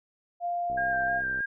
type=tone; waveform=sine; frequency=698.5 Hz; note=F5; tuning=in tune; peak=-27 dBFS; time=0.4-1.22 s; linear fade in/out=50 ms
type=click train; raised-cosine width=2 ms; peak=-31 dBFS; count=47; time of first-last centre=0.7-1.406 s; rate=65.2 Hz
type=tone with vibrato; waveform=sine; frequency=1600 Hz; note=G6; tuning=35 cents sharp; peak=-27 dBFS; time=0.77-1.46 s; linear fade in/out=10 ms; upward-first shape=square; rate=3.2 Hz; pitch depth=18 cents each way
effects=none